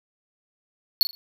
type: tone with echo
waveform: square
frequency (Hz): 4399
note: C#8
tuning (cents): -14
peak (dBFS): -14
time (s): 1.01-1.03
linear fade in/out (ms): 0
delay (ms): 40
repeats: 3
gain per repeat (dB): -11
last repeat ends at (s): 1.15
effects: none